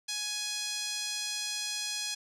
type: tone with band-pass filter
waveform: 5% pulse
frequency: 835 Hz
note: G#5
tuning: 9 cents sharp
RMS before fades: -35 dBFS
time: 0.08-2.15 s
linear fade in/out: 10 ms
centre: 4400 Hz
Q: 0.97
effects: none